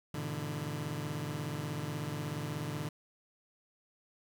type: chord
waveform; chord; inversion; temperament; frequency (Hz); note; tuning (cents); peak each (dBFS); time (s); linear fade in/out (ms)
sawtooth; E dominant seventh; first; just; 103.01 / 123.61 / 148.33 / 164.81; G#2 / B2 / D3 / E3; -14 / +2 / +18 / 0; -40 / -39 / -34 / -39; 0.14-2.89; 5
effects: 11-bit